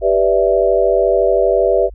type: chord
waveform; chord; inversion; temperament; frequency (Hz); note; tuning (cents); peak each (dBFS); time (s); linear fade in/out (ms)
sine; E minor seventh; first; equal; 392 / 493.9 / 587.3 / 659.3; G4 / B4 / D5 / E5; 0 / 0 / 0 / 0; -16; 0.01-1.9; 50
effects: added 50 Hz sine -31 dBFS peak until 1.94 s